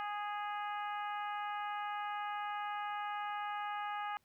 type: harmonic tone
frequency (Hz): 414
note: G#4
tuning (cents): -5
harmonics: 2 / 3 / 4 / 5 / 6 / 7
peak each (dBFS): -39 / -42 / -47 / -51 / -54 / -54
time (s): 0-4.17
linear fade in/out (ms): 0
effects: pink hiss -75 dBFS RMS until 4.24 s